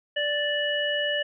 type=harmonic tone; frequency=586 Hz; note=D5; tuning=4 cents flat; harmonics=1 / 3 / 5; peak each=-28 / -28 / -28 dBFS; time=0.16-1.23 s; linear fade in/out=10 ms; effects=none